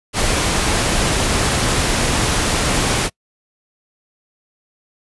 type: noise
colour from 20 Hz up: pink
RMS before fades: -17 dBFS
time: 0.13-3.1 s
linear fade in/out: 50 ms
effects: noise-tail reverb RT60 0.1 s tail -26 dB re dry + resampled to 24000 Hz